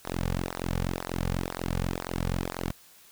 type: tone with flanger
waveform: sawtooth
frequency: 44.12 Hz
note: F1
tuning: 18 cents sharp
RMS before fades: -31 dBFS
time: 0.04-2.72 s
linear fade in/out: 20 ms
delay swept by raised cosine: 0.3 to 3.1 ms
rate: 2 Hz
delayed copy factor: -1
effects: white hiss -55 dBFS RMS until 3.11 s